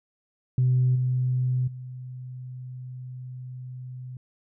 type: tone with level steps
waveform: sine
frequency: 126.9 Hz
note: B2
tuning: 47 cents sharp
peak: -17 / -21 / -35 dBFS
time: 0.58-4.17 s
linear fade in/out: 2 ms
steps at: 0.95 / 1.67 s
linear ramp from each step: 10 ms
effects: tanh soft clip ceiling -14 dBFS